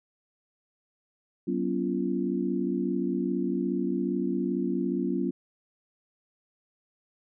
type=tone cluster; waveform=sine; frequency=188.7 / 242.9 / 280.3 / 345.2 Hz; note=F#3 / B3 / C#4 / F4; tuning=+34 / -29 / +19 / -20 cents; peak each=-31 dBFS; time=1.47-5.31 s; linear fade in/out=10 ms; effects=none